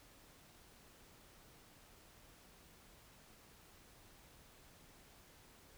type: silence
effects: pink hiss -63 dBFS RMS until 5.77 s